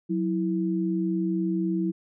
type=tone pair together; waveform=sine; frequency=183.97 / 327.8 Hz; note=F#3 / E4; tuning=-10 / -10 cents; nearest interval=minor seventh; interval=1000 cents; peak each=-26 dBFS; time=0.09-1.92 s; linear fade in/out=20 ms; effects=none